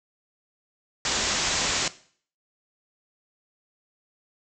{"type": "low-pass noise", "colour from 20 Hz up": "white", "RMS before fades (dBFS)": -26, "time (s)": [1.05, 1.88], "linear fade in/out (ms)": 2, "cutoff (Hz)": 7600, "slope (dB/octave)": 96, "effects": ["noise-tail reverb RT60 0.5 s tail -17 dB re dry"]}